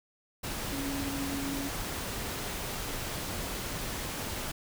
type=tone in noise; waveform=sine; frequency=277.2 Hz; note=C#4; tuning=in tune; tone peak=-34 dBFS; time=0.72-1.69 s; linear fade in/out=10 ms; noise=pink; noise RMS=-36 dBFS; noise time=0.43-4.52 s; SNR=-1 dB; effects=none